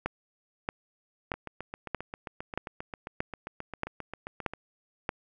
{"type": "two click trains", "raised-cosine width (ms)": 0.5, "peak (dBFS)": [-14, -22], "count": [9, 25], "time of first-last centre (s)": [[0.06, 5.091], [1.34, 4.536]], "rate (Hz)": [1.59, 7.51], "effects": []}